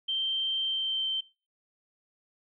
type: tone with pitch glide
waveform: sine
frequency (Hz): 3136 to 3113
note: G7 to G7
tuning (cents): 0 to -13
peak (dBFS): -27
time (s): 0.08-1.21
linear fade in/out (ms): 10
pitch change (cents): -13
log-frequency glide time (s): 0.63-1.08
effects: noise-tail reverb RT60 0.3 s tail -21 dB re dry